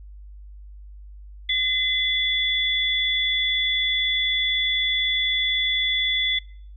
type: tone pair together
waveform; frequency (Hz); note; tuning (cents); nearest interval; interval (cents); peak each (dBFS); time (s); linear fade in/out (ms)
sine; 2042 / 3444; C7 / A7; -43 / -38; major sixth; 905; -24 / -21; 1.49-6.39; 5
effects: noise-tail reverb RT60 0.6 s tail -25 dB re dry + added 50 Hz sine -39 dBFS peak until 6.76 s